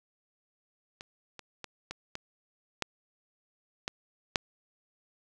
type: clicks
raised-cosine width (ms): 0.2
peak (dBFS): -25 / -26 / -22 / -20 / -20 / -12 / -15 / -7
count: 8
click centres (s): 1.009 / 1.393 / 1.643 / 1.91 / 2.154 / 2.823 / 3.879 / 4.358
effects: none